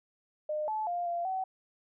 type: tone with pitch steps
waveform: sine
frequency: 608 / 865 / 701 / 690 / 757 Hz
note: D#5 / A5 / F5 / F5 / F#5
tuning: -40 / -30 / +6 / -21 / +39 cents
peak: -30 dBFS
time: 0.49-1.44 s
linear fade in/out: 5 ms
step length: 190 ms
effects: none